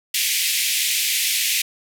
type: band-pass noise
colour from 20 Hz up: pink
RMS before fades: -21 dBFS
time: 0.14-1.62 s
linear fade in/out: 5 ms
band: 2100 to 16000 Hz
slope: 48 dB/octave
effects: none